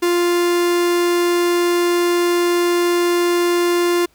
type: tone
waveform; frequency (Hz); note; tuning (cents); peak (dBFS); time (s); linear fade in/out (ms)
45% pulse; 349.2; F4; 0; -14; 0.02-4.06; 10
effects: pink hiss -57 dBFS RMS until 4.14 s